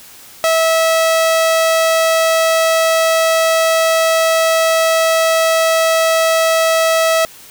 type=tone; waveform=sawtooth; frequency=650 Hz; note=E5; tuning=24 cents flat; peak=-7 dBFS; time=0.44-7.25 s; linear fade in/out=0 ms; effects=white hiss -39 dBFS RMS until 7.5 s